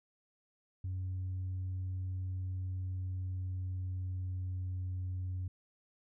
sine tone with pitch glide, 92.8 to 91.89 Hz, F#2 to F#2, +6 to -11 cents, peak -33 dBFS, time 0.84-5.48 s, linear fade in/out 5 ms, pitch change -17 cents, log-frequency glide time 2.53-4.97 s, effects tanh soft clip ceiling -33 dBFS

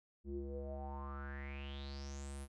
square tone with low-pass filter sweep, 69.5 Hz, C#2, 5 cents sharp, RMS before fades -45 dBFS, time 0.24-2.48 s, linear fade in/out 50 ms, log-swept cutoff 290 to 11000 Hz, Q 8.1, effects none

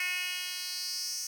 10% pulse tone with high-pass filter sweep, 362.4 Hz, F#4, 36 cents flat, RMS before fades -35 dBFS, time 0-1.27 s, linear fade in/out 2 ms, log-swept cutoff 2300 to 6200 Hz, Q 3.6, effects 9-bit

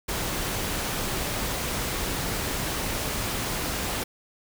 pink noise, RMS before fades -29 dBFS, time 0.08-4.04 s, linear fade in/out 10 ms, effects none

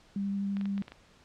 sine tone with vibrato, 198.6 Hz, G3, 23 cents sharp, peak -29 dBFS, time 0.16-0.82 s, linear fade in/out 2 ms, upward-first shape sine, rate 12 Hz, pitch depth 8 cents each way
clicks, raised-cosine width 0.3 ms, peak -29 dBFS, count 7, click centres 0.569 / 0.612 / 0.656 / 0.779 / 0.823 / 0.881 / 0.92 s
effects pink hiss -60 dBFS RMS until 1.24 s + low-pass 6000 Hz 12 dB/octave

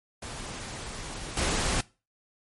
pink noise with level steps, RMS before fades -38 / -27 dBFS, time 0.22-1.81 s, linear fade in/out 5 ms, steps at 1.37 s, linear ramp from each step 2 ms, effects noise-tail reverb RT60 0.3 s tail -21 dB re dry + MP3 48 kbps

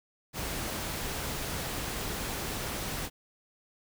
pink noise, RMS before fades -35 dBFS, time 0.33-3.1 s, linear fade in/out 50 ms, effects none

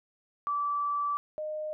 sine tone pair in turn, 1159 / 614 Hz, D6 / D#5, -23 / -23 cents, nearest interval major seventh, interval 1100 cents, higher first, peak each -27 / -32 dBFS, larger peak first, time 0.47-1.17 / 1.38-1.73 s, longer first, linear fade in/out 0 ms, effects none

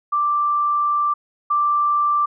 sine tone pair in turn, 1176 / 1176 Hz, D6 / D6, +2 / +2 cents, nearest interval unison, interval 0 cents, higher neither, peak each -16 / -15 dBFS, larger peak second, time 0.12-1.14 / 1.5-2.26 s, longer first, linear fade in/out 10 ms, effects none

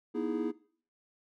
triangle chord, E major seventh, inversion second, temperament equal with one note detuned, 241.9 / 311.1 / 329.6 / 415.3 Hz, B3 / D#4 / E4 / G#4, -36 / 0 / 0 / 0 cents, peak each -34 dBFS, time 0.14-0.52 s, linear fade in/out 20 ms, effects noise-tail reverb RT60 0.5 s tail -20 dB re dry

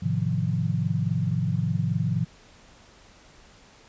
sine chord, F dominant seventh, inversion first, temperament equal with one note detuned, 107.18 / 130.81 / 155.56 / 174.61 Hz, A2 / C3 / Eb3 / F3, -45 / 0 / 0 / 0 cents, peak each -28 dBFS, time 0.02-2.25 s, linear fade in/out 10 ms, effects pink hiss -53 dBFS RMS until 3.88 s + resampled to 16000 Hz

